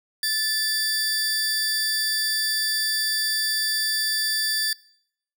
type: tone pair together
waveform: sawtooth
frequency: 1750 / 4672 Hz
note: A6 / D8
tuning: -10 / -10 cents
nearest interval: octave + perfect fourth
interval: 1700 cents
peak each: -23 / -21 dBFS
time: 0.23-4.73 s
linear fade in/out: 2 ms
effects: noise-tail reverb RT60 0.7 s tail -24 dB re dry